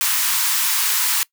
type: high-pass noise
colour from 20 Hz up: white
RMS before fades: -19 dBFS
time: 0.01-1.23 s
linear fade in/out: 0 ms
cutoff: 870 Hz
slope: 96 dB/octave
effects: noise-tail reverb RT60 0.1 s tail -22 dB re dry